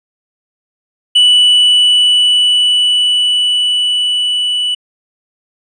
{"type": "tone with level ramp", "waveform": "triangle", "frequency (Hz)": 2963, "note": "F#7", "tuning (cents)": 2, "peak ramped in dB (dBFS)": [-3, -11], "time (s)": [1.15, 4.75], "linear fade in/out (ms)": 10, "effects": ["resampled to 22050 Hz"]}